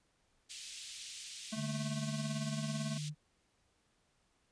pink band-pass noise, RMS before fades -48 dBFS, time 0.49-3.1 s, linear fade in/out 20 ms, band 2800 to 9100 Hz, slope 24 dB/octave
square tone with tremolo, 218.6 Hz, A3, 11 cents flat, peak -36 dBFS, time 1.52-2.98 s, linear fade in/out 10 ms, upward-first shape triangle, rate 18 Hz, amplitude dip 75%
sine tone with pitch glide, 146.83 to 150.35 Hz, D3 to D3, 0 to +41 cents, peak -38 dBFS, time 1.55-3.15 s, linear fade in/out 50 ms, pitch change +41 cents, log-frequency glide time 1.77-2.99 s
effects pink hiss -75 dBFS RMS until 4.51 s + resampled to 22050 Hz

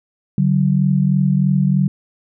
sine tone pair together, 144.7 / 187.86 Hz, D3 / F#3, -25 / +27 cents, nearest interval perfect fourth, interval 452 cents, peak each -15 dBFS, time 0.38-1.88 s, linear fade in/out 2 ms, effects none

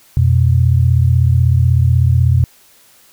sine tone pair together, 87.4 / 123.6 Hz, F2 / B2, +2 / +2 cents, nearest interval tritone, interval 600 cents, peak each -11 dBFS, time 0.17-2.44 s, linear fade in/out 0 ms, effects white hiss -48 dBFS RMS until 3.12 s

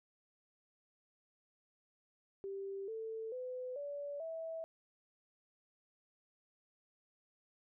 sine tone with pitch steps, 392 / 445.1 / 505.4 / 573.9 / 651.7 Hz, G4 / A4 / B4 / D5 / E5, 0 / +20 / +40 / -40 / -20 cents, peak -40 dBFS, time 2.44-4.64 s, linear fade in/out 0 ms, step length 440 ms, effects none

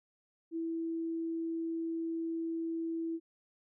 sine tone, 329.2 Hz, E4, 2 cents flat, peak -33 dBFS, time 0.51-3.2 s, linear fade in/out 50 ms, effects none

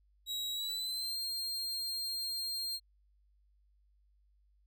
40% pulse tone with pitch glide, 3853 to 4202 Hz, B7 to C8, -44 to +7 cents, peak -34 dBFS, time 0.26-2.8 s, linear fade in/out 50 ms, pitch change +151 cents, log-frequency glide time 0.51-1.18 s, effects added 50 Hz sine -66 dBFS peak until 4.66 s

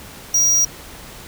square tone, 5740 Hz, F8, 47 cents sharp, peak -13 dBFS, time 0.34-0.65 s, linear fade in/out 5 ms, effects pink hiss -38 dBFS RMS until 1.27 s

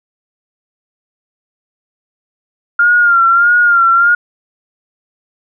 sine tone with vibrato, 1400 Hz, F6, 4 cents sharp, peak -6 dBFS, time 2.79-4.15 s, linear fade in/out 5 ms, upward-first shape sine, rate 1.6 Hz, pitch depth 55 cents each way, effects none

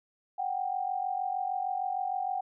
sine tone pair together, 740 / 786.5 Hz, F#5 / G5, 0 / +6 cents, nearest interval minor second, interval 106 cents, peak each -32 / -32 dBFS, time 0.38-2.41 s, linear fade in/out 10 ms, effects none

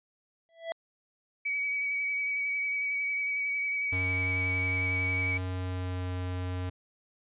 square tone with exponential growth, 662 Hz, E5, 7 cents sharp, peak -29 dBFS, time 0.49-0.72 s, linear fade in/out 0 ms, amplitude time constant 49 ms
sine tone with vibrato, 2271 Hz, C#7, 41 cents sharp, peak -28 dBFS, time 1.45-5.38 s, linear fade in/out 10 ms, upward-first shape triangle, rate 11 Hz, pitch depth 23 cents each way
square tone with pitch glide, 92.5 to 90.91 Hz, F#2 to F#2, 0 to -30 cents, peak -32 dBFS, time 3.92-6.7 s, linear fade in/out 10 ms, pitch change -30 cents, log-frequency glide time 5.25-6.09 s
effects resampled to 8000 Hz

